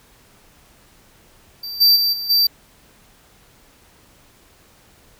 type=tone with level steps; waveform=square; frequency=4669 Hz; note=D8; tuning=11 cents flat; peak=-28 / -10 / -16 / -25 / -13 dBFS; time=1.63-2.47 s; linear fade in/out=5 ms; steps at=1.8 / 1.95 / 2.12 / 2.29 s; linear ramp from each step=20 ms; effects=pink hiss -52 dBFS RMS until 5.19 s